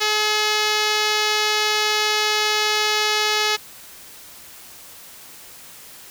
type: tone with low-pass filter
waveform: 5% pulse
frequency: 425.2 Hz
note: G#4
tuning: 41 cents sharp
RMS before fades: -20 dBFS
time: 0-3.57 s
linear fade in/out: 20 ms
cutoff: 7200 Hz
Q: 1.1
effects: white hiss -42 dBFS RMS until 6.1 s